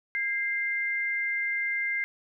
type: tone pair together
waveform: sine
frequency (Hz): 1623.8 / 2093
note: G#6 / C7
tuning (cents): -39 / 0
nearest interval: major third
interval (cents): 439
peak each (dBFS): -33 / -27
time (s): 0.15-2.04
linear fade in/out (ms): 0
effects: none